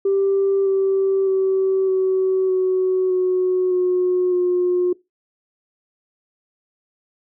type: tone with pitch steps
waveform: sine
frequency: 392 / 387.1 / 382.2 / 377.3 / 372.6 / 367.9 / 363.2 / 358.6 Hz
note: G4 / G4 / G4 / F#4 / F#4 / F#4 / F#4 / F4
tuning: 0 / -22 / -44 / +34 / +12 / -10 / -32 / +46 cents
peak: -14 dBFS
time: 0.05-4.93 s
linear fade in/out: 5 ms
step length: 610 ms
effects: noise-tail reverb RT60 0.2 s tail -21 dB re dry + tanh soft clip ceiling -11 dBFS